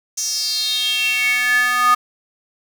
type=tone with high-pass filter sweep; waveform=square; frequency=246.9 Hz; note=B3; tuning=in tune; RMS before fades=-18 dBFS; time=0.17-1.95 s; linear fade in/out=10 ms; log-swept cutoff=6200 to 1200 Hz; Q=7; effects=7-bit